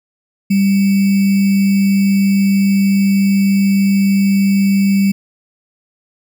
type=tone with sample-and-hold; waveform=sine; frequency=196.8 Hz; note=G3; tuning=7 cents sharp; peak=-9 dBFS; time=0.5-5.12 s; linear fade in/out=10 ms; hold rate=2450 Hz; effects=none